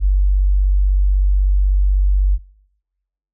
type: tone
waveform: sine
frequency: 48.09 Hz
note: G1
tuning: 32 cents flat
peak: -10 dBFS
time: 0-2.39 s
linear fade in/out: 50 ms
effects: noise-tail reverb RT60 1.0 s tail -26 dB re dry